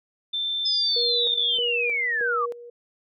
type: tone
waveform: sine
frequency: 3556 Hz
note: A7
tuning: 18 cents sharp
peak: -24 dBFS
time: 0.33-1.58 s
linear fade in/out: 10 ms
type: linear sweep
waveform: sine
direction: down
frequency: 5130 to 1108.7 Hz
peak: -22 dBFS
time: 0.65-2.46 s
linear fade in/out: 10 ms
type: tone with tremolo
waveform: sine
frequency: 477.6 Hz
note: A#4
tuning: 42 cents sharp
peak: -27 dBFS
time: 0.96-2.7 s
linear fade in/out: 5 ms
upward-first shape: square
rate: 1.6 Hz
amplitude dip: 75%
effects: none